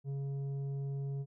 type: tone with tanh clipping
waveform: triangle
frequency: 138.6 Hz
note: C#3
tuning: in tune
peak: -36 dBFS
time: 0.04-1.26 s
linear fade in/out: 50 ms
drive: 11 dB
effects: none